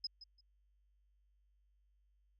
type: tone with echo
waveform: sine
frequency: 5080 Hz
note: D#8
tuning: 35 cents sharp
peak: -36 dBFS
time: 0.04-0.07 s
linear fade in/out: 5 ms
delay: 170 ms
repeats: 2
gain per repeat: -14 dB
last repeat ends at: 0.41 s
effects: added 50 Hz sine -70 dBFS peak until 2.39 s